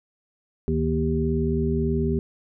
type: harmonic tone with a mistuned harmonic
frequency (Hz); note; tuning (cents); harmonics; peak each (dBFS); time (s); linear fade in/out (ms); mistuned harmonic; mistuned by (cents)
78.5; D#2; +16; 1 / 2 / 3 / 5; -26 / -26 / -26 / -26; 0.68-2.19; 0; 1; -110
effects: none